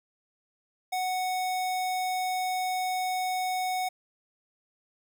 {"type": "tone", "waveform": "square", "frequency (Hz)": 740, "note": "F#5", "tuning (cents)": 0, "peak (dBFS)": -28, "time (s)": [0.92, 3.89], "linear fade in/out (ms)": 10, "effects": []}